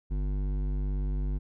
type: tone with hard clipping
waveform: sine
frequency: 49 Hz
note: G1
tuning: in tune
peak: -29 dBFS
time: 0.1-1.39 s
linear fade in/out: 20 ms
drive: 12 dB
effects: none